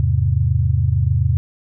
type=chord; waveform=sine; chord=E augmented; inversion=none; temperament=equal; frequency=82.41 / 103.83 / 130.81 Hz; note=E2 / G#2 / B#2; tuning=0 / 0 / 0 cents; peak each=-18 dBFS; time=0-1.37 s; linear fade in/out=0 ms; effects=none